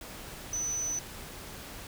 sine tone in noise, 6000 Hz, F#8, 23 cents sharp, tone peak -30 dBFS, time 0.53-0.99 s, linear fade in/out 2 ms, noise pink, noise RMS -44 dBFS, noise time 0.01-1.87 s, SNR +11 dB, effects none

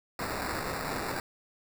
white noise with sample-and-hold, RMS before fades -34 dBFS, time 0.19-1.2 s, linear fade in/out 2 ms, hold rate 3150 Hz, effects none

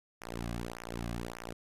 sawtooth tone with flanger, 58.27 Hz, A#1, in tune, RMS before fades -40 dBFS, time 0.21-1.53 s, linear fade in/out 10 ms, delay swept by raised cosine 0.23 to 2.23 ms, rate 1.7 Hz, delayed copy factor -1, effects resampled to 32000 Hz

